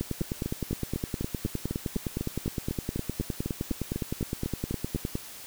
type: two click trains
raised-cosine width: 3 ms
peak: -16 / -17 dBFS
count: 51 / 20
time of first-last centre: 0.01-5.154 / 0.21-4.96 s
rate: 9.72 / 4 Hz
effects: white hiss -44 dBFS RMS until 5.46 s